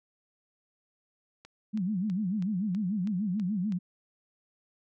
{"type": "click train", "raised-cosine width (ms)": 0.2, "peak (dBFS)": -31, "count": 8, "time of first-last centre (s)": [1.45, 3.723], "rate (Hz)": 3.08}
{"type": "tone with vibrato", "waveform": "sine", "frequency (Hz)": 196, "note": "G3", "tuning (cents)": 0, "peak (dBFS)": -27, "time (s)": [1.73, 3.79], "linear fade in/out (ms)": 20, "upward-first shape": "sine", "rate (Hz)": 6.8, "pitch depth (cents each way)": 200}
{"effects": []}